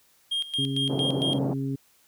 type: tone with tremolo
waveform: triangle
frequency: 3226 Hz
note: G7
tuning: 49 cents sharp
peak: -23 dBFS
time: 0.31-1.39 s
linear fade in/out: 10 ms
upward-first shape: square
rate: 4.4 Hz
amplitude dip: 80%
type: harmonic tone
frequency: 136 Hz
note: C#3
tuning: 33 cents flat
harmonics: 1 / 2 / 3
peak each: -29 / -29 / -39 dBFS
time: 0.58-1.76 s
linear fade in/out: 10 ms
type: band-pass noise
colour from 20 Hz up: pink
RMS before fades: -30 dBFS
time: 0.89-1.54 s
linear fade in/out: 10 ms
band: 150 to 690 Hz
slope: 24 dB/octave
effects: white hiss -62 dBFS RMS until 2.07 s